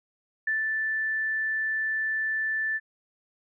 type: tone with ADSR envelope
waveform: sine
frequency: 1760 Hz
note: A6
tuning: in tune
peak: -23 dBFS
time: 0.47-2.8 s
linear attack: 5 ms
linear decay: 150 ms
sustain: -2 dB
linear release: 40 ms
effects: none